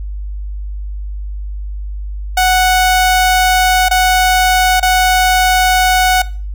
sawtooth tone with dropouts, 740 Hz, F#5, in tune, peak -5 dBFS, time 2.37-6.22 s, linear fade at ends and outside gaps 5 ms, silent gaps 3.886-3.91 / 4.799-4.827 s, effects noise-tail reverb RT60 0.4 s tail -20 dB re dry + added 50 Hz sine -20 dBFS peak until 6.54 s

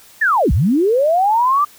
sine linear two-way sweep, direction down then up, 1848 to 51.1 to 1201 Hz, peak -11 dBFS, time 0.21-1.65 s, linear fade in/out 10 ms, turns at 0.52 s, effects white hiss -45 dBFS RMS until 1.78 s

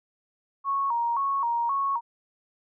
sine tone with vibrato, 1018 Hz, C6, 48 cents flat, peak -23 dBFS, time 0.64-2.01 s, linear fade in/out 50 ms, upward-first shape square, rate 1.9 Hz, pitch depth 140 cents each way, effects none

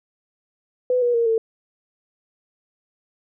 sine tone with pitch steps, 501 / 483.1 / 465.8 / 449.2 Hz, B4 / B4 / A#4 / A4, +25 / -38 / -1 / +36 cents, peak -16 dBFS, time 0.9-1.38 s, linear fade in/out 2 ms, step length 120 ms, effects none

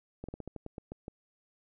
slowing click train, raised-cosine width 2 ms, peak -27 dBFS, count 10, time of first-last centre 0.24-1.081 s, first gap 46 ms, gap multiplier 1.17, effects none

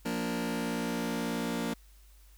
sawtooth chord, Bb major, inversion second, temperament just, 174.81 / 233.1 / 291.4 Hz, F3 / Bb3 / D4, +2 / 0 / -13 cents, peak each -33 / -29 / -33 dBFS, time 0.05-1.74 s, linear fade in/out 10 ms, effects added 50 Hz sine -54 dBFS peak until 2.37 s + white hiss -64 dBFS RMS until 2.37 s

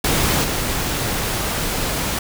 pink noise with level steps, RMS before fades -18 / -22 dBFS, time 0.04-2.19 s, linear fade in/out 5 ms, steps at 0.43 s, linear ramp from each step 20 ms, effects none

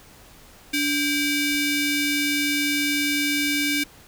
sawtooth ring-modulated tone, 1300 Hz, E6, 24 cents flat, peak -14 dBFS, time 0.73-3.84 s, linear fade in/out 10 ms, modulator 1010 Hz, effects pink hiss -49 dBFS RMS until 4.07 s

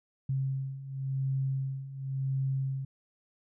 sine beating tone pair, 133.8 / 134.73 Hz, C3 / C#3, +39 / -49 cents, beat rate 0.93 Hz, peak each -35 / -31 dBFS, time 0.29-2.85 s, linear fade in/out 5 ms, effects none

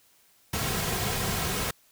pink noise with comb filter, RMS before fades -29 dBFS, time 0.53-1.71 s, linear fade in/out 5 ms, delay 3.4 ms, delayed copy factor -0.5, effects white hiss -62 dBFS RMS until 1.91 s

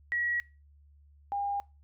sine tone pair in turn, 1917 / 806 Hz, A#6 / G5, +48 / +48 cents, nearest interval octave + minor third, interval 1500 cents, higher first, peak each -27 / -29 dBFS, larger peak first, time 0.12-0.4 / 1.32-1.6 s, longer neither, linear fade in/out 0 ms, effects noise-tail reverb RT60 0.3 s tail -24 dB re dry + added 72 Hz sine -56 dBFS peak until 1.83 s

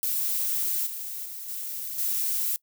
violet noise with level steps, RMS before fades -27 / -35 / -38 / -34 / -27 dBFS, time 0.03-2.56 s, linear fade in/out 0 ms, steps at 0.86 / 1.25 / 1.48 / 1.98 s, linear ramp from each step 10 ms, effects noise-tail reverb RT60 0.1 s tail -22 dB re dry

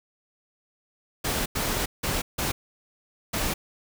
pink noise bursts at uneven times, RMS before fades -27 dBFS, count 5, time 1.24-1.46 / 1.55-1.86 / 2.03-2.22 / 2.38-2.52 / 3.33-3.54 s, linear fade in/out 10 ms, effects none

